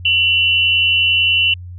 sine tone pair together, 2729 / 2960 Hz, F7 / F#7, -41 / 0 cents, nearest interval minor second, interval 141 cents, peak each -14 dBFS, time 0.05-1.54 s, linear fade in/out 5 ms, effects added 89 Hz sine -29 dBFS peak until 1.78 s

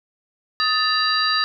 sine tone cluster, 1255 / 1763 / 2787 / 3925 / 4714 Hz, D#6 / A6 / F7 / B7 / D8, +15 / +3 / -4 / -11 / +6 cents, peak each -22 / -23 / -30 / -25 / -22 dBFS, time 0.6-1.44 s, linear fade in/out 0 ms, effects none

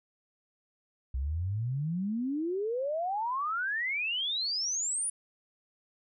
sine exponential sweep, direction up, 61.74 to 9900 Hz, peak -29 dBFS, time 1.14-5.1 s, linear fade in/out 5 ms, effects none

